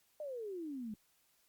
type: exponential sweep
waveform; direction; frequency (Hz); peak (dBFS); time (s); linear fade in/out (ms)
sine; down; 621 to 205.1; -40; 0.2-0.94; 2
effects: white hiss -73 dBFS RMS until 1.48 s + Opus 48 kbps